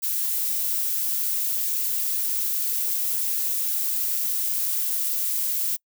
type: noise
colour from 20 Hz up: violet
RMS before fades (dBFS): -25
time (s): 0.02-5.77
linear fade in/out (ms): 20
effects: noise-tail reverb RT60 0.1 s tail -26 dB re dry